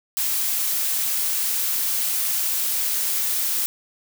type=noise; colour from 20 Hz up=blue; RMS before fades=-23 dBFS; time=0.17-3.66 s; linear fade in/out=0 ms; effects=none